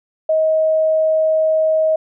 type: tone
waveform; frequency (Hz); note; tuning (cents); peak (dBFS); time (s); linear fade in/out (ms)
sine; 632; D#5; +27; -12; 0.29-1.96; 5
effects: none